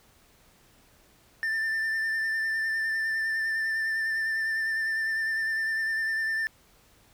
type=tone with vibrato; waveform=triangle; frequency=1783 Hz; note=A6; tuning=22 cents sharp; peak=-24 dBFS; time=1.43-6.47 s; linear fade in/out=0 ms; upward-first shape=triangle; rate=9.9 Hz; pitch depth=26 cents each way; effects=pink hiss -60 dBFS RMS until 7.13 s